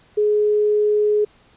sine tone, 420 Hz, G#4, 19 cents sharp, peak -14 dBFS, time 0.17-1.25 s, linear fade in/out 10 ms, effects pink hiss -54 dBFS RMS until 1.56 s + resampled to 8000 Hz

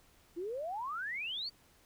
sine exponential sweep, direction up, 326.5 to 4699 Hz, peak -36 dBFS, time 0.36-1.5 s, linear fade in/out 20 ms, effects pink hiss -65 dBFS RMS until 1.85 s

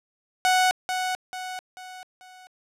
sawtooth tone with echo, 740 Hz, F#5, in tune, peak -14 dBFS, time 0.45-0.71 s, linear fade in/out 0 ms, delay 440 ms, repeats 4, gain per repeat -7 dB, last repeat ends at 2.47 s, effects low-pass 11000 Hz 12 dB/octave

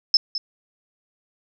sine tone with echo, 5250 Hz, E8, 8 cents flat, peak -11 dBFS, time 0.14-0.17 s, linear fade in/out 2 ms, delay 210 ms, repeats 1, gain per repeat -12 dB, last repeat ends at 0.38 s, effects none

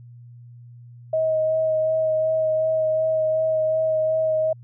sine tone with vibrato, 632 Hz, D#5, 27 cents sharp, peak -18 dBFS, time 1.13-4.53 s, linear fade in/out 5 ms, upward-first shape sine, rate 2.7 Hz, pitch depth 14 cents each way, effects added 120 Hz sine -41 dBFS peak until 4.63 s

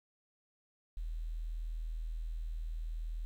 sine tone with quantisation, 40.3 Hz, E1, 38 cents flat, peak -36 dBFS, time 0.97-3.25 s, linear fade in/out 0 ms, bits 11, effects none

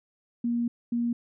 sine tone pair in turn, 236.9 / 236.9 Hz, A#3 / A#3, +28 / +28 cents, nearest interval unison, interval 0 cents, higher neither, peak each -24 dBFS, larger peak neither, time 0.44-0.68 / 0.92-1.13 s, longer first, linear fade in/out 5 ms, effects none

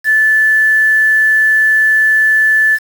sine tone with quantisation, 1745 Hz, A6, 15 cents flat, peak -7 dBFS, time 0.04-2.79 s, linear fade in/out 50 ms, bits 5, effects none

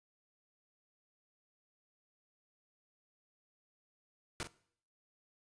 pink noise with echo, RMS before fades -39 dBFS, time 4.4-4.43 s, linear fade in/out 0 ms, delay 42 ms, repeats 1, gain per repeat -9 dB, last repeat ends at 4.472 s, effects noise-tail reverb RT60 0.6 s tail -20 dB re dry + resampled to 22050 Hz

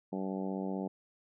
harmonic tone, 95.7 Hz, G2, 41 cents flat, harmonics 2 / 3 / 4 / 5 / 6 / 7 / 8 / 9, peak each -36 / -40 / -42 / -44 / -46 / -47 / -48 / -49 dBFS, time 0.12-0.88 s, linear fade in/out 10 ms, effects none

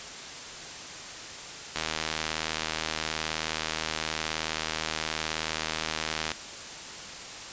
click train, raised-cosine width 0.2 ms, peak -11 dBFS, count 361, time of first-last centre 1.76-6.317 s, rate 79 Hz, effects white hiss -40 dBFS RMS until 7.52 s + resampled to 16000 Hz

